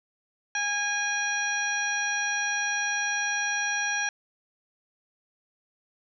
harmonic tone, 820 Hz, G#5, 22 cents flat, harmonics 1 / 2 / 3 / 4 / 5 / 7, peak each -34 / -28 / -33 / -40 / -41 / -32 dBFS, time 0.55-4.09 s, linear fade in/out 2 ms, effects none

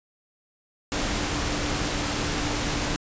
sine tone in noise, 293.7 Hz, D4, in tune, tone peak -34 dBFS, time 0.92-2.96 s, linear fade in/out 0 ms, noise pink, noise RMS -27 dBFS, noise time 0.92-2.96 s, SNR -10 dB, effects resampled to 16000 Hz

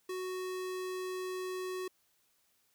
square tone, 370 Hz, F#4, in tune, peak -37 dBFS, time 0.09-1.88 s, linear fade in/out 5 ms, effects white hiss -73 dBFS RMS until 2.74 s

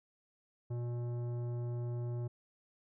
sine tone with tanh clipping, 120.3 Hz, B2, 45 cents flat, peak -37 dBFS, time 0.7-2.28 s, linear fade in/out 10 ms, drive 13 dB, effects none

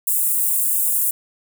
white high-pass noise, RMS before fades -19 dBFS, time 0.07-1.11 s, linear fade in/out 5 ms, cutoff 8000 Hz, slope 48 dB/octave, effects none

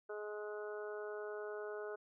harmonic tone, 210 Hz, G#3, 19 cents sharp, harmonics 2 / 3 / 4 / 5 / 6 / 7, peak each -43 / -49 / -56 / -58 / -54 / -52 dBFS, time 0.09-1.96 s, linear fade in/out 10 ms, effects none

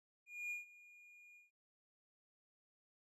triangle tone with ADSR envelope, 2430 Hz, D#7, 42 cents flat, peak -38 dBFS, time 0.26-1.51 s, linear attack 250 ms, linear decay 140 ms, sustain -20 dB, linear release 150 ms, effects resampled to 32000 Hz

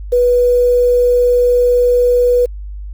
sine tone with quantisation, 489.8 Hz, B4, 14 cents flat, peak -8 dBFS, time 0.12-2.46 s, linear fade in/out 10 ms, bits 6, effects added 50 Hz sine -24 dBFS peak until 2.93 s

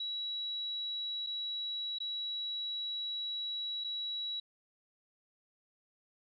sine tone with dropouts, 3900 Hz, B7, 23 cents flat, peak -35 dBFS, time 0-4.4 s, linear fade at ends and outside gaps 5 ms, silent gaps 1.265-1.269 / 1.986-2.002 / 3.84-3.844 s, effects none

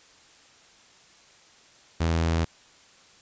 sawtooth tone, 82.4 Hz, E2, in tune, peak -18 dBFS, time 2-2.45 s, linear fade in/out 10 ms, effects white hiss -55 dBFS RMS until 3.21 s + resampled to 16000 Hz

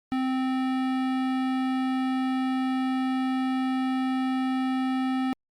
sine tone with hard clipping, 260.3 Hz, C4, 9 cents flat, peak -26 dBFS, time 0.12-5.33 s, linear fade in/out 0 ms, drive 18 dB, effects Opus 48 kbps

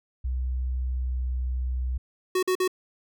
sine tone with pitch glide, 63.3 to 62.94 Hz, B1 to B1, +43 to +33 cents, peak -25 dBFS, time 0.24-1.98 s, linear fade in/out 10 ms, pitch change -10 cents, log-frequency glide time 0.88-1.17 s
square tone bursts, 370 Hz, F#4, in tune, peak -22 dBFS, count 3, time 2.35-2.678 s, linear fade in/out 5 ms, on 78 ms, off 47 ms
effects none

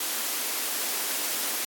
white high-pass noise, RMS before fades -29 dBFS, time 0-1.65 s, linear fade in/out 5 ms, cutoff 230 Hz, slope 48 dB/octave, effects AAC 64 kbps

